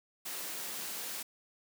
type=high-pass noise; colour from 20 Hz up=white; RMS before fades=-40 dBFS; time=0.25-1.23 s; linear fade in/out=10 ms; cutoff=160 Hz; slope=24 dB/octave; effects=none